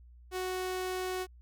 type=tone; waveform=sawtooth; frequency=369.7 Hz; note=F#4; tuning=1 cent flat; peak=-29 dBFS; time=0.31-1.27 s; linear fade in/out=50 ms; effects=added 60 Hz sine -52 dBFS peak until 1.41 s